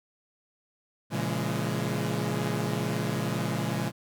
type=chord; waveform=sawtooth; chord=A# half-diminished seventh; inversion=none; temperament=equal with one note detuned; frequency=116.54 / 138.59 / 169.15 / 207.7 Hz; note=A#2 / C#3 / E3 / G#3; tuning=0 / 0 / +45 / 0 cents; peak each=-29 dBFS; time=1.1-3.92 s; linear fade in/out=50 ms; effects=none